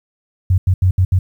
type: tone bursts at uneven times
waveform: sine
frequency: 92.5 Hz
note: F#2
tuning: in tune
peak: -9 dBFS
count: 5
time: 0.5-0.58 / 0.67-0.74 / 0.82-0.91 / 0.98-1.05 / 1.12-1.19 s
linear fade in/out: 5 ms
effects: 8-bit